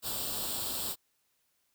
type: noise with comb filter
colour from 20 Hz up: white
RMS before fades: -35 dBFS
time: 0.02-0.96 s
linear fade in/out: 50 ms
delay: 0.24 ms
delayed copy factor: +0.75
effects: white hiss -75 dBFS RMS until 1.74 s